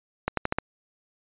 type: accelerating click train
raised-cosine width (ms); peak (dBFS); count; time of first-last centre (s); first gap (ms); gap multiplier
0.5; -9; 5; 0.28-0.586; 93; 0.87
effects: resampled to 8000 Hz